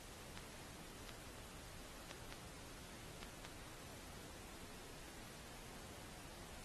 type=clicks; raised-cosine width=0.2 ms; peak=-30 dBFS; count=6; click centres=0.375 / 1.093 / 2.112 / 2.325 / 3.23 / 3.45 s; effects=pink hiss -56 dBFS RMS until 6.64 s + AAC 32 kbps